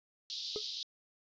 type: band-pass noise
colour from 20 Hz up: pink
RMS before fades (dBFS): -41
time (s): 0.3-0.83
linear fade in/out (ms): 0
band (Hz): 3500 to 5100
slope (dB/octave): 48
type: tone with exponential decay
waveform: triangle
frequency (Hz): 423.3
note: G#4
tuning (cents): +33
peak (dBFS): -29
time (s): 0.56-0.64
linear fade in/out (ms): 0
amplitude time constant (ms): 16
effects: resampled to 16000 Hz